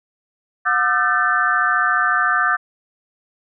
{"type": "tone cluster", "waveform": "sine", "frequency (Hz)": [724, 1202, 1336, 1537, 1762], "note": ["F#5", "D6", "E6", "G6", "A6"], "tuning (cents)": [-38, 40, 23, -35, 2], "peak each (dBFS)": [-26, -19, -23, -19, -22], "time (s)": [0.65, 2.57], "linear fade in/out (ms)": 20, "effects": []}